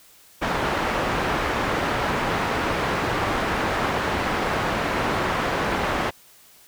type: low-pass noise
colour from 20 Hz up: white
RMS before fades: -24 dBFS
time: 0.41-6.11 s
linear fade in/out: 20 ms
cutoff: 1400 Hz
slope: 12 dB/octave
effects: white hiss -52 dBFS RMS until 6.67 s